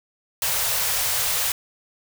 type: band-stop noise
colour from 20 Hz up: white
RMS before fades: -23 dBFS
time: 0.42-1.52 s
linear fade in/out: 2 ms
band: 150 to 450 Hz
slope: 48 dB/octave
effects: none